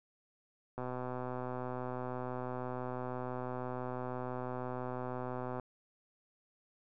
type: click train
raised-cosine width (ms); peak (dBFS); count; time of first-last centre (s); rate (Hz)
1; -26; 608; 0.78-5.597; 126
effects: none